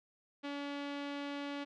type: tone with low-pass filter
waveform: sawtooth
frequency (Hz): 284.8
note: C#4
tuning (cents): +47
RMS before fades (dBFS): -41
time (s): 0.43-1.65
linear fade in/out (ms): 20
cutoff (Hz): 3400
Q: 1.5
effects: none